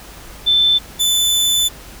sine / sawtooth tone pair in turn, 3534 / 3508 Hz, A7 / A7, +7 / -6 cents, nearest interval unison, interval 13 cents, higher first, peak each -10 dBFS, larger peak neither, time 0.46-0.79 / 0.99-1.69 s, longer second, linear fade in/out 20 ms, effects added 50 Hz sine -41 dBFS peak until 2 s + pink hiss -38 dBFS RMS until 2 s

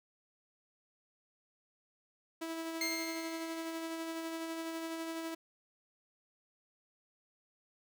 sawtooth tone with tremolo, 327.1 Hz, E4, 13 cents flat, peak -33 dBFS, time 2.41-5.35 s, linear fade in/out 10 ms, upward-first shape sine, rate 12 Hz, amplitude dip 30%
20% pulse tone with exponential decay, 2117 Hz, C7, 20 cents sharp, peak -27 dBFS, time 2.81-4.01 s, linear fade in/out 2 ms, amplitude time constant 260 ms
effects none

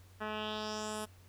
10% pulse tone with low-pass filter sweep, 214.1 Hz, A3, 47 cents flat, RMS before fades -39 dBFS, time 0.2-1.06 s, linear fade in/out 20 ms, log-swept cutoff 1900 to 11000 Hz, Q 3.2, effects added 92 Hz sine -56 dBFS peak until 1.28 s + pink hiss -64 dBFS RMS until 1.28 s

